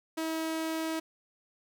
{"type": "tone", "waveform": "sawtooth", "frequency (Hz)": 321.4, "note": "E4", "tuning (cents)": -44, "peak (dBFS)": -27, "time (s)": [0.17, 1], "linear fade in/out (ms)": 10, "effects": []}